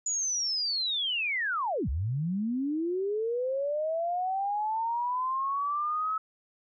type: linear two-way sweep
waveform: sine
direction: down then up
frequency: 6960 to 60 to 1297 Hz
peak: -27 dBFS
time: 0.06-6.18 s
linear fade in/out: 5 ms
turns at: 1.89 s
effects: none